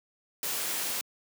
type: noise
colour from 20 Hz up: white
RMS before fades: -32 dBFS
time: 0.43-1.01 s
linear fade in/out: 0 ms
effects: high-pass 200 Hz 12 dB/octave